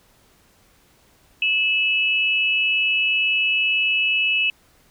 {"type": "tone pair together", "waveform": "sine", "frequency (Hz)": [2611, 2931], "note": ["E7", "F#7"], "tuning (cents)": [-17, -17], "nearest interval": "major second", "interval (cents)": 200, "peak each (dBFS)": [-18, -23], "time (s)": [1.42, 4.5], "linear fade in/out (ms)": 2, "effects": ["pink hiss -57 dBFS RMS until 4.9 s"]}